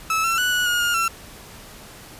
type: tone with pitch steps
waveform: 30% pulse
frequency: 1304 / 1348 / 1478 / 1467 / 1434 / 1420 / 1351 Hz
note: E6 / E6 / F#6 / F#6 / F6 / F6 / E6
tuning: -19 / +38 / -2 / -15 / +45 / +28 / +42 cents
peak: -16 dBFS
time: 0.1-1.08 s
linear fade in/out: 2 ms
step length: 140 ms
effects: pink hiss -42 dBFS RMS until 2.19 s + resampled to 32000 Hz